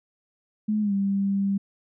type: tone with pitch glide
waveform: sine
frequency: 212.9 to 197.5 Hz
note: G#3 to G3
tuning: +43 to +13 cents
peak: -21 dBFS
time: 0.68-1.58 s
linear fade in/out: 10 ms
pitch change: -130 cents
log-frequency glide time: 0.81-0.93 s
effects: none